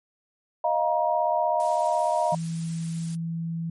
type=chord; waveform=sine; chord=Eb suspended second; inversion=none; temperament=equal with one note detuned; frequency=622.3 / 698.5 / 947 Hz; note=Eb5 / F5 / Bb5; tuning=0 / 0 / +27 cents; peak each=-25 dBFS; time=0.64-2.35 s; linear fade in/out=5 ms
type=noise; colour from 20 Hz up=blue; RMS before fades=-41 dBFS; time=1.6-3.15 s; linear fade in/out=0 ms
type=tone with pitch glide; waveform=sine; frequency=164.81 to 165.76 Hz; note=E3 to E3; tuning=0 to +10 cents; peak=-27 dBFS; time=2.32-3.7 s; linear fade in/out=5 ms; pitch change=+10 cents; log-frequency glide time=2.84-3.14 s
effects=MP3 48 kbps